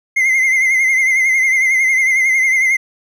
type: tone with vibrato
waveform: triangle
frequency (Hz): 2089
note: C7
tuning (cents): -3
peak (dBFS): -9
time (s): 0.16-2.77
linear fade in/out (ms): 10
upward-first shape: triangle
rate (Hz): 11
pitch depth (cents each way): 66
effects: none